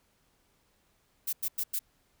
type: noise bursts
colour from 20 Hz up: violet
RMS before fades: -31 dBFS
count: 4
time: 1.27-1.792 s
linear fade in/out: 10 ms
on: 60 ms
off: 94 ms
effects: pink hiss -70 dBFS RMS until 2.2 s